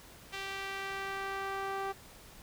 sawtooth tone with band-pass filter sweep, 390.4 Hz, G4, 7 cents flat, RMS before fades -38 dBFS, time 0.32-1.93 s, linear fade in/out 20 ms, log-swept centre 2800 to 940 Hz, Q 1.1, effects pink hiss -54 dBFS RMS until 2.42 s

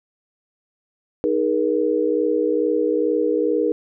sine chord, D# suspended fourth, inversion none, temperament equal with one note detuned, 311.1 / 415.3 / 477.6 Hz, D#4 / G#4 / A#4, 0 / 0 / +42 cents, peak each -22 / -22 / -20 dBFS, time 1.24-3.72 s, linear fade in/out 0 ms, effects none

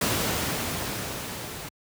pink noise with level ramp, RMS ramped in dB -24 to -37 dBFS, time 0.01-1.69 s, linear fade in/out 5 ms, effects high-pass 80 Hz 12 dB/octave

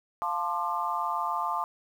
sine chord, D minor seventh, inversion first, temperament equal with one note detuned, 698.5 / 880 / 1046.5 / 1193.8 Hz, F5 / A5 / C6 / D6, 0 / 0 / 0 / +28 cents, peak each -35 / -32 / -32 / -32 dBFS, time 0.22-1.64 s, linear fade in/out 0 ms, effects 9-bit

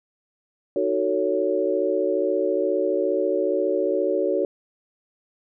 sine chord, D# half-diminished seventh, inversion none, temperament just, 311.1 / 373.4 / 448 / 560 Hz, D#4 / F#4 / A4 / C#5, 0 / +16 / +31 / +18 cents, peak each -28 / -24 / -26 / -24 dBFS, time 0.76-4.45 s, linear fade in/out 2 ms, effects none

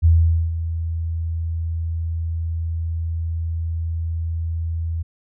sine tone with ADSR envelope, 82.41 Hz, E2, in tune, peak -9 dBFS, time 0.02-5.03 s, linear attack 31 ms, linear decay 460 ms, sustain -12 dB, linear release 14 ms, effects none

